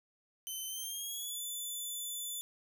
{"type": "tone with pitch glide", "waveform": "10% pulse", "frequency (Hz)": [3065, 3500], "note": ["G7", "A7"], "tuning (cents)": [-40, -10], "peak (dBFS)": -31, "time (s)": [0.47, 2.41], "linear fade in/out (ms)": 0, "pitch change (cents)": 230, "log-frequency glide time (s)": [0.68, 1.42], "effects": []}